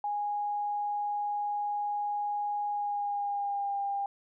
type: tone with pitch glide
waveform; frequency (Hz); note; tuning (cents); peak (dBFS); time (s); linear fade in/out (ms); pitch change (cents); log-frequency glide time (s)
sine; 825 to 800.6; G#5 to G5; -12 to +36; -29; 0.04-4.06; 2; -52; 2.69-3.78
effects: none